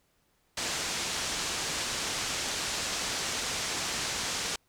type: low-pass noise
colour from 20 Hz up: white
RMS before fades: -33 dBFS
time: 0.57-4.56 s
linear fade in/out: 5 ms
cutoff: 7500 Hz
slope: 24 dB/octave
effects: pink hiss -71 dBFS RMS until 4.68 s